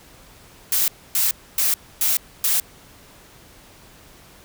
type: noise bursts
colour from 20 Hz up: blue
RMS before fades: -19 dBFS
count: 5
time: 0.72-2.6 s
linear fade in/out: 2 ms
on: 160 ms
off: 270 ms
effects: pink hiss -48 dBFS RMS until 4.44 s